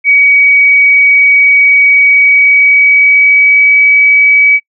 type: tone with pitch glide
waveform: sine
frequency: 2262 to 2278 Hz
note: C#7 to C#7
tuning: +34 to +47 cents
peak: -3 dBFS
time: 0.04-4.6 s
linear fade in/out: 50 ms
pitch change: +13 cents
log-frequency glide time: 2.01-3.76 s
effects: noise-tail reverb RT60 0.1 s tail -24 dB re dry